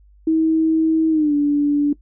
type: tone with pitch glide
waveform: sine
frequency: 320.2 to 290.3 Hz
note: D#4 to D4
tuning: +50 to -20 cents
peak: -13 dBFS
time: 0.27-1.93 s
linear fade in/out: 5 ms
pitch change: -170 cents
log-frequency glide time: 1.1-1.34 s
effects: noise-tail reverb RT60 0.1 s tail -19 dB re dry + added 50 Hz sine -47 dBFS peak until 2.01 s